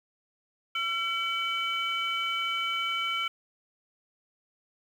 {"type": "tone cluster", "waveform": "sine", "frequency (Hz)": [1353, 2285, 3030], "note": ["E6", "D7", "F#7"], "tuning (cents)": [45, -48, 40], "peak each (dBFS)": -31, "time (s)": [0.75, 3.28], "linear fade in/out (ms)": 5, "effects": ["tanh soft clip ceiling -20 dBFS", "9-bit"]}